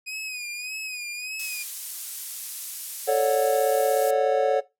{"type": "tone with vibrato", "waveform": "sawtooth", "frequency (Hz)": 2489, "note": "D#7", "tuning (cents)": 0, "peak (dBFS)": -28, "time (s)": [0.06, 1.64], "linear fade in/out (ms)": 20, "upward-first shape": "sine", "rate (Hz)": 1.7, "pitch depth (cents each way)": 64}
{"type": "noise", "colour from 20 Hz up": "violet", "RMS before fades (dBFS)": -29, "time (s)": [1.39, 4.11], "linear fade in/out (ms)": 5}
{"type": "chord", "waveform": "triangle", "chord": "D major seventh", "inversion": "second", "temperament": "just", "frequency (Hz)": [440.5, 550.6, 587.3, 734.2], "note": ["A4", "C#5", "D5", "F#5"], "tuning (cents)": [2, -12, 0, -14], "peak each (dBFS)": [-22, -20, -26, -23], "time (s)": [3.07, 4.61], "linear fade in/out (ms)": 20}
{"effects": ["noise-tail reverb RT60 0.2 s tail -18 dB re dry", "low-pass 12000 Hz 12 dB/octave"]}